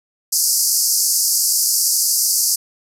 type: band-pass noise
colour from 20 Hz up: pink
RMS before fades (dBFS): -17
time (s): 0.32-2.56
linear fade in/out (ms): 10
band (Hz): 4700 to 14000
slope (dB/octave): 96
effects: none